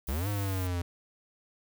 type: noise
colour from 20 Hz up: violet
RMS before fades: -43 dBFS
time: 0.07-0.67 s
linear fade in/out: 2 ms
type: linear two-way sweep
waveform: square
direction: up then down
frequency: 59.4 to 103.83 to 85.8 Hz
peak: -30 dBFS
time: 0.08-0.82 s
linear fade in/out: 5 ms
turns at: 0.28 s
effects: none